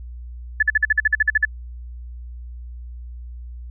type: tone bursts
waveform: sine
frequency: 1733 Hz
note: A6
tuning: 27 cents flat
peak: -12 dBFS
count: 12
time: 0.6-1.452 s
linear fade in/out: 5 ms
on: 27 ms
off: 48 ms
effects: added 60 Hz sine -32 dBFS peak until 3.7 s